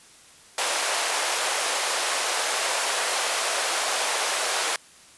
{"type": "high-pass noise", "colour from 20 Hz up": "pink", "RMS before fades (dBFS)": -25, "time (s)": [0.58, 4.76], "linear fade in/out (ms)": 2, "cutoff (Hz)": 530, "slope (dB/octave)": 24, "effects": ["white hiss -51 dBFS RMS until 5.17 s", "resampled to 24000 Hz"]}